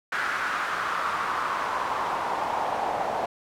pink noise with band-pass filter sweep, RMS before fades -28 dBFS, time 0.12-3.26 s, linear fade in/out 5 ms, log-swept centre 1500 to 750 Hz, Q 3.4, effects none

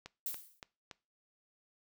click train, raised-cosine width 0.2 ms, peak -28 dBFS, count 4, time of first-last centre 0.06-0.912 s, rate 3.52 Hz
violet noise with exponential decay, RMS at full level -35 dBFS, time 0.26-0.6 s, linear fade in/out 2 ms, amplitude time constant 73 ms
effects noise-tail reverb RT60 0.3 s tail -21 dB re dry

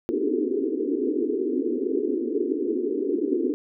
white band-pass noise, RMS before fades -25 dBFS, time 0.09-3.54 s, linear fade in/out 0 ms, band 250 to 440 Hz, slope 96 dB/octave, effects none

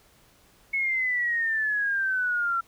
sine exponential sweep, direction down, 2200 to 1351 Hz, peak -23 dBFS, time 0.73-2.61 s, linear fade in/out 10 ms, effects pink hiss -59 dBFS RMS until 2.67 s

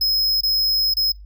square tone with dropouts, 5120 Hz, D#8, 49 cents sharp, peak -17 dBFS, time 0.01-1.12 s, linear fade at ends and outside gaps 5 ms, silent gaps 0.409-0.433 / 0.939-0.968 s, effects noise-tail reverb RT60 0.2 s tail -24 dB re dry + added 50 Hz sine -37 dBFS peak until 1.25 s

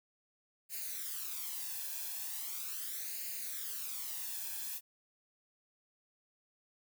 blue noise with flanger, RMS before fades -41 dBFS, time 0.69-4.81 s, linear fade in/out 50 ms, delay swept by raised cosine 0.43 to 1.2 ms, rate 0.39 Hz, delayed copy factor +0.7, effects none

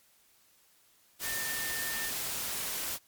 sine tone in noise, 1800 Hz, A6, 39 cents sharp, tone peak -37 dBFS, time 1.22-2.12 s, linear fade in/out 50 ms, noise white, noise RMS -35 dBFS, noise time 1.19-2.99 s, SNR -5 dB, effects white hiss -65 dBFS RMS until 3.07 s + MP3 96 kbps

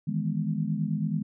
sine chord, E major seventh, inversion third, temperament equal, 155.56 / 164.81 / 207.7 / 246.9 Hz, D#3 / E3 / G#3 / B3, 0 / 0 / 0 / 0 cents, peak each -30 / -31 / -30 / -36 dBFS, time 0.07-1.23 s, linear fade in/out 10 ms, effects none

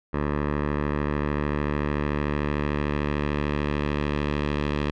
10% pulse tone with low-pass filter sweep, 73.42 Hz, D2, in tune, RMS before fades -26 dBFS, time 0.13-4.91 s, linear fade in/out 10 ms, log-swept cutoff 1600 to 3100 Hz, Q 1.3, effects none

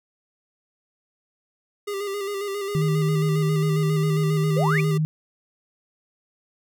square tone with vibrato, 401.2 Hz, G4, 40 cents sharp, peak -27 dBFS, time 1.87-4.98 s, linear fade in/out 10 ms, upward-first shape square, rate 7.4 Hz, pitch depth 38 cents each way
sine tone, 155.56 Hz, D#3, in tune, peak -19 dBFS, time 2.75-5.05 s, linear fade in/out 0 ms
sine exponential sweep, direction up, 451.4 to 2578 Hz, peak -22 dBFS, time 4.56-4.81 s, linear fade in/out 10 ms
effects none

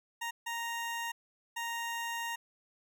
20% pulse tone bursts at uneven times, 932 Hz, A#5, 1 cent flat, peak -30 dBFS, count 3, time 0.21-0.31 / 0.46-1.12 / 1.56-2.36 s, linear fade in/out 10 ms, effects none

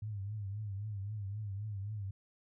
sine tone with vibrato, 102.5 Hz, G#2, 22 cents flat, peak -37 dBFS, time 0.02-2.11 s, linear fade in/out 5 ms, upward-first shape triangle, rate 3.8 Hz, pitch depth 120 cents each way, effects none

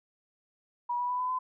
sine tone with pitch steps, 967 / 979.4 / 991.9 / 1004.6 / 1017.4 Hz, B5 / B5 / B5 / B5 / C6, -37 / -15 / +7 / +29 / -49 cents, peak -28 dBFS, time 0.89-1.39 s, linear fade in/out 10 ms, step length 100 ms, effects none

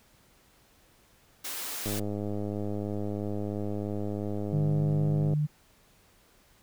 white high-pass noise, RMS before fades -36 dBFS, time 1.44-2 s, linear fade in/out 10 ms, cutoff 250 Hz, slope 24 dB/octave
click train, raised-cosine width 2 ms, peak -21 dBFS, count 359, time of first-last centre 1.86-5.336 s, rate 103 Hz
sine tone, 150 Hz, D3, 37 cents sharp, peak -24 dBFS, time 4.52-5.47 s, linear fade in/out 20 ms
effects pink hiss -62 dBFS RMS until 6.62 s

